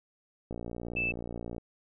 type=click train; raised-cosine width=2 ms; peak=-25 dBFS; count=64; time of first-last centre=0.51-1.581 s; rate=58.8 Hz
type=tone; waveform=sine; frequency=2636 Hz; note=E7; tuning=1 cent flat; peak=-28 dBFS; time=0.96-1.12 s; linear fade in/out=10 ms
effects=none